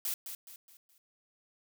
blue noise with echo, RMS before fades -34 dBFS, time 0.05-0.14 s, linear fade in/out 2 ms, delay 210 ms, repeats 4, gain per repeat -8 dB, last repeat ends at 0.98 s, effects none

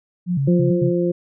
sine tone with vibrato, 156.5 Hz, D#3, 10 cents sharp, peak -17 dBFS, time 0.26-0.92 s, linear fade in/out 50 ms, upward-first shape square, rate 4.5 Hz, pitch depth 220 cents each way
harmonic tone, 174.61 Hz, F3, in tune, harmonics 1 / 2 / 3, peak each -21 / -19 / -24 dBFS, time 0.47-1.12 s, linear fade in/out 10 ms
effects none

